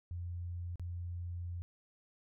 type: tone with dropouts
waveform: sine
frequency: 87.31 Hz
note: F2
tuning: in tune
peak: -38 dBFS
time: 0.11-1.62 s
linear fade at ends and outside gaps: 0 ms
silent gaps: 0.757-0.796 s
effects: none